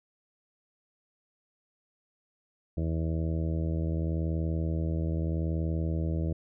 harmonic tone, 80.8 Hz, E2, 34 cents flat, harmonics 1 / 2 / 3 / 4 / 5 / 6 / 7 / 8, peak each -29 / -32 / -43 / -37 / -45 / -44 / -44 / -47 dBFS, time 2.77-6.33 s, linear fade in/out 5 ms, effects none

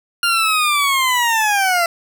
20% pulse linear sweep, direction down, 1408 to 670 Hz, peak -9 dBFS, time 0.23-1.86 s, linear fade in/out 2 ms, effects none

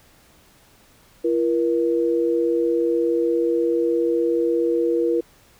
sine tone pair together, 339.3 / 476 Hz, F4 / A#4, -50 / +36 cents, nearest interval tritone, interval 586 cents, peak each -20 dBFS, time 1.24-5.21 s, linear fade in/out 10 ms, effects pink hiss -54 dBFS RMS until 5.59 s

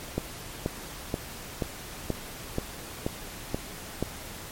click train, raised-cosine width 2 ms, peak -13 dBFS, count 9, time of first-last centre 0.18-4.026 s, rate 2.08 Hz, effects pink hiss -41 dBFS RMS until 4.51 s + MP3 64 kbps

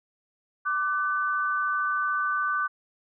sine tone pair together, 1174.6 / 1508 Hz, D6 / F#6, 0 / +32 cents, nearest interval major third, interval 432 cents, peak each -26 / -27 dBFS, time 0.65-2.68 s, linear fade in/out 20 ms, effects none

